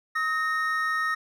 triangle tone pair together, 1272 / 1846.4 Hz, D#6 / A#6, +38 / -17 cents, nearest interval tritone, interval 645 cents, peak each -25 dBFS, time 0.15-1.15 s, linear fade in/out 10 ms, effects none

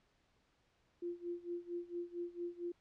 sine tone with tremolo, 347.8 Hz, F4, 7 cents flat, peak -37 dBFS, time 1.02-2.72 s, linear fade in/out 5 ms, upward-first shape sine, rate 4.4 Hz, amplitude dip 90%, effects pink hiss -75 dBFS RMS until 2.8 s + low-pass 5000 Hz 12 dB/octave

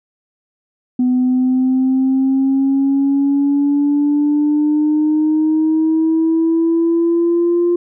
sine exponential sweep, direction up, 250 to 349.2 Hz, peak -10 dBFS, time 0.99-7.76 s, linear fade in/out 5 ms, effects tanh soft clip ceiling -8 dBFS

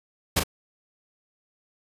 pink noise with echo, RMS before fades -20 dBFS, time 0.36-0.4 s, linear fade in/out 10 ms, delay 37 ms, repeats 1, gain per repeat -6 dB, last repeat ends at 0.437 s, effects resampled to 32000 Hz

